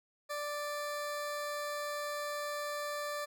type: tone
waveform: 20% pulse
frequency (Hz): 587.3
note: D5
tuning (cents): 0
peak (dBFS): -31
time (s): 0.29-3.26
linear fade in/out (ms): 20
effects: none